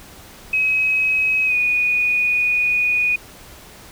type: tone with pitch glide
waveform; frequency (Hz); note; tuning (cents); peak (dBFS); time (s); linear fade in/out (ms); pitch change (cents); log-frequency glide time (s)
sine; 2546 to 2468; D#7 to D#7; +39 to -15; -15; 0.53-3.16; 5; -54; 1.46-1.55
effects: pink hiss -42 dBFS RMS until 3.91 s